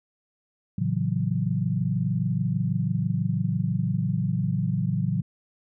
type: chord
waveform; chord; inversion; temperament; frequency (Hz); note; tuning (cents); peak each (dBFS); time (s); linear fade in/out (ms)
sine; F# minor seventh; first; equal with one note detuned; 112.77 / 138.59 / 164.81 / 185; A2 / C#3 / E3 / F#3; +43 / 0 / 0 / 0; -28; 0.78-5.22; 5
effects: none